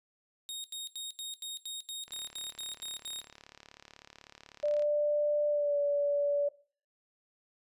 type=tone bursts; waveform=sawtooth; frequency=3729 Hz; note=A#7; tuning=in tune; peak=-34 dBFS; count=12; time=0.49-3.203 s; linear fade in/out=0 ms; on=150 ms; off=83 ms
type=click train; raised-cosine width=0.2 ms; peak=-32 dBFS; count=100; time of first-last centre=2.08-4.822 s; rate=36.1 Hz
type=tone with pitch glide; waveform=sine; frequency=591 to 575.2 Hz; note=D5 to D5; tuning=+11 to -36 cents; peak=-26 dBFS; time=4.63-6.49 s; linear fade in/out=10 ms; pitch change=-47 cents; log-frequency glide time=5.49-5.78 s
effects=noise-tail reverb RT60 0.4 s tail -18 dB re dry + resampled to 32000 Hz